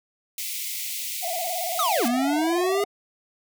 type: high-pass noise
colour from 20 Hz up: white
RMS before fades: -31 dBFS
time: 0.38-2.08 s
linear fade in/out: 2 ms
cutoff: 2000 Hz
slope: 96 dB/octave
type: tone with vibrato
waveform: triangle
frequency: 700 Hz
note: F5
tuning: 4 cents sharp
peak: -26 dBFS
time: 1.22-2.85 s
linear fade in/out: 20 ms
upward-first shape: square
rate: 18 Hz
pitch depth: 81 cents each way
type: linear two-way sweep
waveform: square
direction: down then up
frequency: 1318.5 to 231.6 to 411.2 Hz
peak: -22 dBFS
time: 1.79-2.84 s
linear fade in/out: 2 ms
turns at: 2.06 s
effects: none